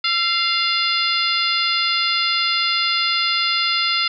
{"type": "harmonic tone with a mistuned harmonic", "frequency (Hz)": 698.5, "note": "F5", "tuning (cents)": 0, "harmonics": [2, 3, 4, 5, 6, 7], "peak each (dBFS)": [-24, -24, -24, -24, -24, -24], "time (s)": [0.04, 4.08], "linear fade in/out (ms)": 5, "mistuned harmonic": 2, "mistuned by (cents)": -49, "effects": []}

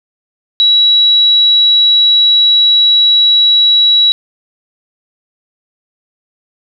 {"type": "tone", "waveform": "sine", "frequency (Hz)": 3900, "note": "B7", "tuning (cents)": -23, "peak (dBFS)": -5, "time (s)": [0.6, 4.12], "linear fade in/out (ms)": 0, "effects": []}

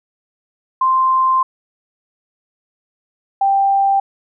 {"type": "tone pair in turn", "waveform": "sine", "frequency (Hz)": [1045, 787.3], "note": ["C6", "G5"], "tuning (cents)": [-2, 7], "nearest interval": "perfect fourth", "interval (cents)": 491, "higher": "first", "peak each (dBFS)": -11, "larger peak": "neither", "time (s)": [[0.81, 1.43], [3.41, 4]], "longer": "first", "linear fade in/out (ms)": 5, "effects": []}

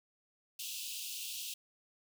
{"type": "high-pass noise", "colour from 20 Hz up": "pink", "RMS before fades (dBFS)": -42, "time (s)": [0.59, 1.54], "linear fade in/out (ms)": 5, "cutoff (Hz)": 2600, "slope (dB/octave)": 96, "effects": []}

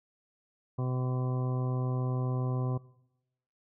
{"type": "harmonic tone", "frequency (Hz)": 127.4, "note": "C3", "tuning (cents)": -46, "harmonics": [1, 2, 3, 4, 5, 6, 8, 9], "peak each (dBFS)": [-29, -39, -41, -44, -47, -47, -45, -50], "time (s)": [0.78, 2.78], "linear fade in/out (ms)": 10, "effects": ["noise-tail reverb RT60 0.9 s tail -21 dB re dry"]}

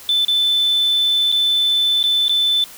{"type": "tone with dropouts", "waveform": "sine", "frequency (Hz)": 3520, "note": "A7", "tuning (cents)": 0, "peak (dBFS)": -12, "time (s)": [0.09, 2.64], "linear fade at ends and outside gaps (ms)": 1, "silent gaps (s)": [[0.249, 0.282], [1.318, 1.324], [2.029, 2.039], [2.282, 2.294]], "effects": ["tanh soft clip ceiling -10 dBFS", "white hiss -39 dBFS RMS until 2.77 s"]}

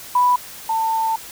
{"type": "tone pair in turn", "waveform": "sine", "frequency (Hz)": [987.8, 894.6], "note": ["B5", "A5"], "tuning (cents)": [0, 28], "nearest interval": "major second", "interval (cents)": 172, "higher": "first", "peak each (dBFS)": [-12, -17], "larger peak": "first", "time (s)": [[0.15, 0.36], [0.69, 1.16]], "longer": "second", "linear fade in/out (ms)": 5, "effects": ["white hiss -37 dBFS RMS until 1.31 s"]}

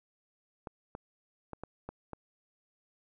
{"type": "clicks", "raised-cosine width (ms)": 1, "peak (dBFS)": -26, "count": 6, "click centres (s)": [0.672, 0.951, 1.533, 1.636, 1.89, 2.133], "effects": []}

